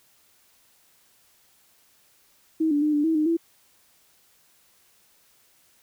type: tone with pitch steps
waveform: sine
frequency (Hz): 318.7 / 291 / 302.1 / 294 / 323.1 / 306.2 / 332.9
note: D#4 / D4 / D4 / D4 / E4 / D#4 / E4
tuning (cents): +42 / -16 / +49 / +2 / -35 / -28 / +17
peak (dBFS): -19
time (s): 2.6-3.37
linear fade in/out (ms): 10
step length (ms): 110
effects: white hiss -61 dBFS RMS until 5.82 s